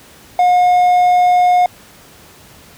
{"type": "tone", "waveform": "triangle", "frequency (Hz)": 719, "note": "F#5", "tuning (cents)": -50, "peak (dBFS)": -6, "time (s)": [0.39, 1.66], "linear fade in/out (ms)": 2, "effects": ["pink hiss -42 dBFS RMS until 2.77 s", "high-pass 60 Hz 12 dB/octave"]}